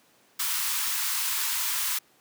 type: high-pass noise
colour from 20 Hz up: white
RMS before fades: -28 dBFS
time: 0.39-1.99 s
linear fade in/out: 10 ms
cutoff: 880 Hz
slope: 96 dB/octave
effects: pink hiss -61 dBFS RMS until 2.2 s + high-pass 200 Hz 12 dB/octave